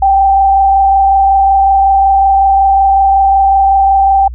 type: tone with frequency modulation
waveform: sine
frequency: 782 Hz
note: G5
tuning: 4 cents flat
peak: -5 dBFS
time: 0.02-4.28 s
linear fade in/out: 5 ms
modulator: 25.4 Hz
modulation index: 0.46
effects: added 60 Hz sine -21 dBFS peak until 4.34 s